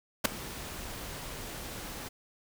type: noise with ADSR envelope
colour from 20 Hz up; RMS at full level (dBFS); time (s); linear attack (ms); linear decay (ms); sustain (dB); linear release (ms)
pink; -21; 0.24-2.09; 14; 6; -20; 13
effects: none